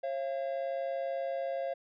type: tone pair together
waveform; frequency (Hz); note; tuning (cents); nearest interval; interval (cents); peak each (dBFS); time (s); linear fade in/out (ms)
triangle; 541.3 / 682; C#5 / F5; -41 / -41; major third; 400; -32 / -34; 0.03-1.74; 10
effects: resampled to 11025 Hz